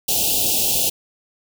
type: band-stop noise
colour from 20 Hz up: white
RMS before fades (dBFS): -19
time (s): 0.08-0.9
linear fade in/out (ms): 10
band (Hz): 850 to 2600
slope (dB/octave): 96
effects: none